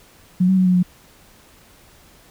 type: tone with pitch steps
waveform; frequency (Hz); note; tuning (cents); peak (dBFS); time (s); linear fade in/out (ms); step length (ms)
sine; 181.9 / 189.1 / 185.3 / 181.9 / 179.6; F#3 / F#3 / F#3 / F#3 / F3; -29 / +38 / +3 / -29 / +49; -12; 0.4-0.83; 10; 86
effects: pink hiss -50 dBFS RMS until 2.3 s